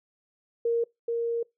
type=tone pair in turn; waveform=sine; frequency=466.2 / 466.2 Hz; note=A#4 / A#4; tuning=0 / 0 cents; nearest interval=unison; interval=0 cents; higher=neither; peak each=-22 / -25 dBFS; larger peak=first; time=0.65-0.84 / 1.08-1.43 s; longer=second; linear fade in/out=5 ms; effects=noise-tail reverb RT60 0.2 s tail -25 dB re dry